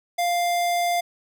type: tone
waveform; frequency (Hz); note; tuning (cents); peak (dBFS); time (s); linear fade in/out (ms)
square; 698.5; F5; 0; -21; 0.18-1.01; 10
effects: none